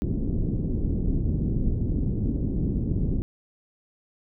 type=low-pass noise; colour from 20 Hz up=pink; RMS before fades=-25 dBFS; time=0.02-3.22 s; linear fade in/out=0 ms; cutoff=320 Hz; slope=24 dB/octave; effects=none